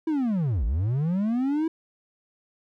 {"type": "linear two-way sweep", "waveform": "triangle", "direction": "down then up", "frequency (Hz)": [329.6, 50.1, 329.6], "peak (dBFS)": -20, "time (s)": [0.07, 1.68], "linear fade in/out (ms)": 5, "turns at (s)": 0.65, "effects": []}